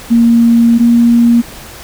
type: tone pair in turn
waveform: sine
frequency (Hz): 233.1 / 235.5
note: A#3 / A#3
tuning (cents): 0 / +18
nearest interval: unison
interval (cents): 18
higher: second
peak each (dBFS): -4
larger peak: neither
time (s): 0.1-0.79 / 0.79-1.42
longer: first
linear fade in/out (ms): 20
effects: pink hiss -31 dBFS RMS until 1.83 s